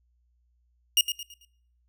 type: tone with echo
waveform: sawtooth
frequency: 2848 Hz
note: F7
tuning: 33 cents sharp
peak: -14 dBFS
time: 0.97-1.01 s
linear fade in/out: 2 ms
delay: 110 ms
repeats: 4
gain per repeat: -9 dB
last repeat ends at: 1.45 s
effects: noise-tail reverb RT60 0.7 s tail -23 dB re dry + added 60 Hz sine -65 dBFS peak until 1.88 s